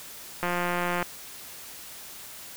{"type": "click train", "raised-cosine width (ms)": 0.5, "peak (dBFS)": -13, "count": 106, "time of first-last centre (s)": [0.43, 1.027], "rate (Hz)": 176, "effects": ["white hiss -43 dBFS RMS until 2.56 s"]}